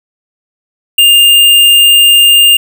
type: tone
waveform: square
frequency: 2807 Hz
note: F7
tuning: 8 cents sharp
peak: -3 dBFS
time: 0.98-2.57 s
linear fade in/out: 5 ms
effects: none